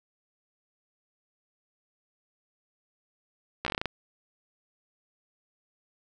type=slowing click train; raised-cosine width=0.3 ms; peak=-13 dBFS; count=9; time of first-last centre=3.65-3.857 s; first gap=14 ms; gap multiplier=1.17; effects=none